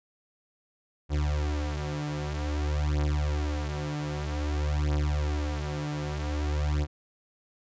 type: beating tone pair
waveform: 35% pulse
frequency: 74 / 74.52 Hz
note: D2 / D2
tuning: +14 / +26 cents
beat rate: 0.52 Hz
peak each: -28 dBFS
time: 1.09-6.87 s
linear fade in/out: 50 ms
effects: resampled to 16000 Hz